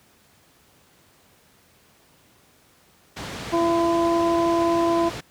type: low-pass noise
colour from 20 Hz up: pink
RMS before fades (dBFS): -33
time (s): 3.16-5.21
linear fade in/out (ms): 10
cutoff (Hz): 5700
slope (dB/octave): 12
type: harmonic tone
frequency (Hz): 337.3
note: E4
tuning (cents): +40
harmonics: 1 / 2 / 3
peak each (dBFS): -20 / -23 / -25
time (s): 3.52-5.1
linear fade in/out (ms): 20
effects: pink hiss -57 dBFS RMS until 5.3 s + high-pass 80 Hz 12 dB/octave